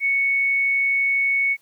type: tone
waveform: sine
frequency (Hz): 2217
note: C#7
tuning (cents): 0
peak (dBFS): -17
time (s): 0-1.57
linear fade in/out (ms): 50
effects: white hiss -61 dBFS RMS until 1.61 s